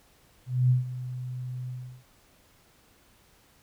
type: tone with ADSR envelope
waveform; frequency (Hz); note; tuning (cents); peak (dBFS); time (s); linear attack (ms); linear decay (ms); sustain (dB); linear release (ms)
sine; 126.1; B2; +36; -17; 0.46-2.04; 240; 140; -15; 360
effects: pink hiss -61 dBFS RMS until 3.62 s